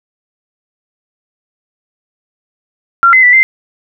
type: tone with pitch steps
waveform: sine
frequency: 1374 / 2050 / 1972 / 2081 Hz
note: F6 / C7 / B6 / C7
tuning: -29 / -36 / -3 / -10 cents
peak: -3 dBFS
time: 3.03-3.43 s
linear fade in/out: 0 ms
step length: 100 ms
effects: none